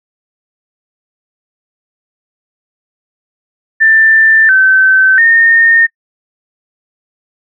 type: tone with pitch steps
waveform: sine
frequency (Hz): 1779 / 1537 / 1832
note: A6 / G6 / A#6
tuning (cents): +19 / -35 / -31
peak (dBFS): -4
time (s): 3.8-5.87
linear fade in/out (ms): 20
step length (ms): 690
effects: noise-tail reverb RT60 0.1 s tail -24 dB re dry